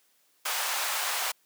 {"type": "high-pass noise", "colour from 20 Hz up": "pink", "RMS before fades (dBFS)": -30, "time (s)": [0.45, 1.32], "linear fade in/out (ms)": 10, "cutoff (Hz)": 720, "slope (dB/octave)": 24, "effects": ["white hiss -67 dBFS RMS until 1.45 s", "high-pass 200 Hz 12 dB/octave"]}